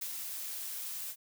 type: noise with ADSR envelope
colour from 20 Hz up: blue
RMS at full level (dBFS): -37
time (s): 0.01-1.16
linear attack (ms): 11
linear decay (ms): 55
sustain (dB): -3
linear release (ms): 61
effects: none